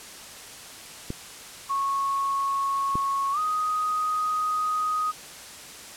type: clicks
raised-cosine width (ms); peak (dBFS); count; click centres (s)
3; -17; 2; 1.104 / 2.955
type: tone with pitch glide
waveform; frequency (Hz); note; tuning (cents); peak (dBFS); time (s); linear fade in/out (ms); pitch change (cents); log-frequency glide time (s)
sine; 1100 to 1249.1; C#6 to D#6; -14 to +6; -23; 1.69-5.12; 20; +220; 3.32-3.39
effects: white hiss -42 dBFS RMS until 5.96 s + low-pass 10000 Hz 12 dB/octave